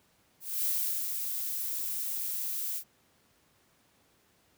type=noise with ADSR envelope; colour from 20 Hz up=violet; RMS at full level=-29 dBFS; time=0.4-2.84 s; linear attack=250 ms; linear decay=420 ms; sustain=-5 dB; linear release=80 ms; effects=pink hiss -67 dBFS RMS until 4.57 s + high-pass 80 Hz 12 dB/octave